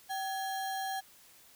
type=tone with sample-and-hold; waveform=sine; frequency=771 Hz; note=G5; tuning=29 cents flat; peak=-33 dBFS; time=0.09-1.01 s; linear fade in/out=20 ms; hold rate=2450 Hz; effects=white hiss -59 dBFS RMS until 1.55 s